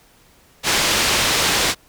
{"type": "low-pass noise", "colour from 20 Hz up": "white", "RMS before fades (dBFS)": -18, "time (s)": [0.63, 1.75], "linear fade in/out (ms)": 50, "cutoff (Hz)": 5400, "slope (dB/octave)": 12, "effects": ["pink hiss -53 dBFS RMS until 1.88 s"]}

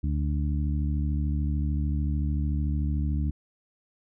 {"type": "harmonic tone", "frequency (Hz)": 73.5, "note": "D2", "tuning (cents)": 2, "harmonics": [1, 2, 3, 4], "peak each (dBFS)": [-25, -31, -35, -37], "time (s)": [0.03, 3.31], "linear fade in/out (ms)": 10, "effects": []}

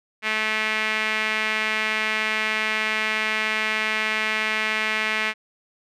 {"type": "tone with band-pass filter", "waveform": "sawtooth", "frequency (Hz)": 216.8, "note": "A3", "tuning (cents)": -25, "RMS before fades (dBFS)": -24, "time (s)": [0.22, 5.34], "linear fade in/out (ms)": 50, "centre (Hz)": 2200, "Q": 2.9, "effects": []}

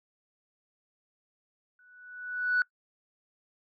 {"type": "tone with exponential growth", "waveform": "sine", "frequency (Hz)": 1480, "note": "F#6", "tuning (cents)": 0, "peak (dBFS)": -19, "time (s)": [1.79, 2.62], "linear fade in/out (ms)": 2, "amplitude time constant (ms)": 180, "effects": ["noise-tail reverb RT60 0.1 s tail -23 dB re dry", "tanh soft clip ceiling -19 dBFS"]}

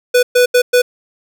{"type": "tone bursts at uneven times", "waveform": "square", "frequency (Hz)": 493.9, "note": "B4", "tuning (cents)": 0, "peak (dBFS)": -8, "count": 4, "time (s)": [[0.14, 0.23], [0.35, 0.46], [0.54, 0.62], [0.73, 0.82]], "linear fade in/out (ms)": 10, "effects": []}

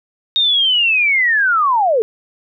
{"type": "linear sweep", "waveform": "sine", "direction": "down", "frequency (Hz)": [3729, 415.3], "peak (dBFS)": -11, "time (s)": [0.36, 2.02], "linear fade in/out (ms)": 0, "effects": []}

